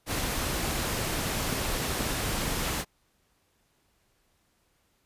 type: noise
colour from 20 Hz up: pink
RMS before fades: -30 dBFS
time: 0.06-2.85 s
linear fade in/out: 50 ms
type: clicks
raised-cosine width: 3 ms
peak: -18 / -18 / -24 dBFS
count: 3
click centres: 1.527 / 2.008 / 2.479 s
effects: pink hiss -70 dBFS RMS until 5.05 s + resampled to 32000 Hz